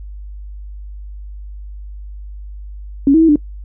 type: tone with pitch steps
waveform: sine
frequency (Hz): 278.1 / 322.1 / 325.5 / 295.8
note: C#4 / E4 / E4 / D4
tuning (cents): +6 / -40 / -22 / +13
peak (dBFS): -6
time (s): 3.07-3.358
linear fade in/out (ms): 2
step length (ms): 72
effects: noise-tail reverb RT60 0.1 s tail -23 dB re dry + added 50 Hz sine -28 dBFS peak until 3.64 s